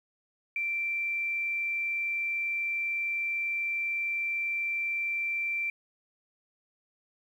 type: tone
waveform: sine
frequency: 2349 Hz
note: D7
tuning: in tune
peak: -28 dBFS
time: 0.56-5.7 s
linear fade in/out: 2 ms
effects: 10-bit